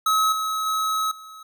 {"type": "tone with level steps", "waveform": "square", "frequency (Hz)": 1283, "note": "E6", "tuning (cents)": -47, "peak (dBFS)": [-18, -24, -22, -40], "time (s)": [0.06, 1.43], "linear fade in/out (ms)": 5, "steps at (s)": [0.32, 0.66, 1.11], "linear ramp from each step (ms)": 5, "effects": []}